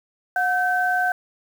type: tone pair together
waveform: sine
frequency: 727 / 1540.5 Hz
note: F#5 / G6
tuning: -31 / -31 cents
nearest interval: octave + minor second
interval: 1300 cents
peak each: -21 dBFS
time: 0.36-1.12 s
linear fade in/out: 2 ms
effects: 7-bit